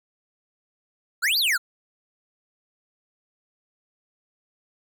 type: exponential two-way sweep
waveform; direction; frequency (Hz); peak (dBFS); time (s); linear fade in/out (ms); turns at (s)
square; up then down; 1307 to 4880 to 1307; -20; 1.22-1.58; 20; 1.38
effects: none